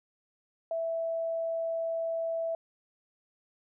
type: tone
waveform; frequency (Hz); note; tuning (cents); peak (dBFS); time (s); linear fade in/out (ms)
sine; 659.3; E5; 0; -29; 0.71-2.55; 2
effects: none